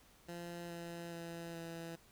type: tone with pitch steps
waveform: 15% pulse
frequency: 172.2 / 170.32 / 168.46 / 166.62 Hz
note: F3 / F3 / E3 / E3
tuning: -24 / -43 / +38 / +19 cents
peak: -38 dBFS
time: 0.28-1.96 s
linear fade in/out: 10 ms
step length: 420 ms
effects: pink hiss -65 dBFS RMS until 2.11 s